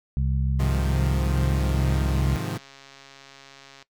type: harmonic tone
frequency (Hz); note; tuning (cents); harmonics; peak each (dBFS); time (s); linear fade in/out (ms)
66.6; C2; +31; 1 / 2 / 3; -23 / -25 / -34; 0.17-2.36; 0
type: chord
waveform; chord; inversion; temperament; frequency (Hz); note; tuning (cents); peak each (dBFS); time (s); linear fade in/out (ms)
sawtooth; F minor seventh; first; equal; 103.83 / 130.81 / 155.56 / 174.61; Ab2 / C3 / Eb3 / F3; 0 / 0 / 0 / 0; -29; 0.59-2.58; 10
type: click train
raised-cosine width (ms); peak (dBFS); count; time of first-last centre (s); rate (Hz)
0.2; -29; 310; 1.57-3.825; 137
effects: noise-tail reverb RT60 0.1 s tail -18 dB re dry